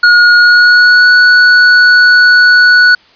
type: tone with pitch glide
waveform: square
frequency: 1441 to 1474.7 Hz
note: F#6 to F#6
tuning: -46 to -6 cents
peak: -3 dBFS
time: 0.03-2.95 s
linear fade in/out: 5 ms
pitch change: +40 cents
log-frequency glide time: 0.38-1.09 s
effects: white hiss -44 dBFS RMS until 3.15 s + resampled to 11025 Hz